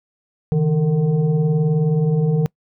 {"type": "tone with frequency modulation", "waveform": "sine", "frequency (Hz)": 158.6, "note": "D#3", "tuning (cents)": 33, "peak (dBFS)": -14, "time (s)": [0.52, 2.46], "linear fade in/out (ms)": 0, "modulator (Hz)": 298, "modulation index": 0.75, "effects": ["noise-tail reverb RT60 0.1 s tail -25 dB re dry"]}